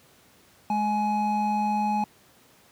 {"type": "tone pair together", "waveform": "triangle", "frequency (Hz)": [210, 840], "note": ["G#3", "G#5"], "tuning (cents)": [19, 19], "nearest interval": "2 octaves", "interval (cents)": 2400, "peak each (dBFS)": [-25, -22], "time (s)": [0.7, 2.04], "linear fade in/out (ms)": 2, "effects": ["pink hiss -57 dBFS RMS until 2.71 s", "high-pass 100 Hz 12 dB/octave"]}